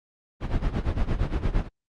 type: noise with tremolo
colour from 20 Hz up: brown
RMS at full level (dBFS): -22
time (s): 0.4-1.69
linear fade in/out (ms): 50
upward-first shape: sine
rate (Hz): 8.7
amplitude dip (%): 80
effects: low-pass 4000 Hz 12 dB/octave + Opus 32 kbps